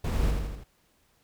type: noise with echo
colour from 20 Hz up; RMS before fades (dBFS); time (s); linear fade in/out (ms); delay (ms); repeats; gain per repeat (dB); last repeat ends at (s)
brown; -27; 0.04-0.31; 5; 82; 4; -4; 0.638
effects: pink hiss -67 dBFS RMS until 1.23 s